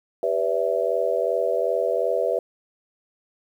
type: chord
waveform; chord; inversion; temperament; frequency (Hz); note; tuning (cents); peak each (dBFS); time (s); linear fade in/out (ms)
sine; E minor seventh; first; equal with one note detuned; 392 / 493.9 / 576.6 / 659.3; G4 / B4 / D5 / E5; 0 / 0 / -32 / 0; -28 / -24 / -26 / -25; 0.23-2.39; 2
effects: 9-bit